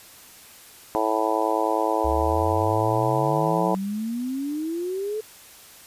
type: harmonic tone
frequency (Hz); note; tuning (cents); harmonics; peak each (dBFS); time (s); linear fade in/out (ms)
109.6; A2; -6; 3 / 4 / 5 / 6 / 7 / 8 / 9; -28 / -28 / -28 / -28 / -28 / -28 / -28; 0.95-3.75; 0
type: exponential sweep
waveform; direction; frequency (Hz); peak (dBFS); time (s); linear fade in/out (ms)
sine; up; 69.3 to 440; -25; 2.04-5.21; 10
effects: white hiss -47 dBFS RMS until 5.86 s + resampled to 32000 Hz